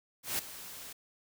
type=noise with ADSR envelope; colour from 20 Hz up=white; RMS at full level=-31 dBFS; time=0.23-0.93 s; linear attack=160 ms; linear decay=3 ms; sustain=-15 dB; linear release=8 ms; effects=none